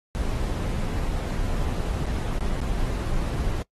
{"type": "noise with dropouts", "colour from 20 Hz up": "brown", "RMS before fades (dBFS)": -26, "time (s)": [0.15, 3.62], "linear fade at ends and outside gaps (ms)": 0, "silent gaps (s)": [[2.058, 2.064], [2.384, 2.408], [2.604, 2.617]], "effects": ["noise-tail reverb RT60 0.1 s tail -22 dB re dry", "AAC 32 kbps"]}